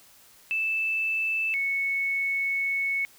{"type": "tone pair in turn", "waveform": "sine", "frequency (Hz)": [2637, 2209], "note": ["E7", "C#7"], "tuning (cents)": [0, -7], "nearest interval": "minor third", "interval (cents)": 307, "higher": "first", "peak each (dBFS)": -24, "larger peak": "neither", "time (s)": [[0.51, 1.54], [1.54, 3.05]], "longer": "second", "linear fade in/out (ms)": 0, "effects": ["white hiss -55 dBFS RMS until 3.18 s"]}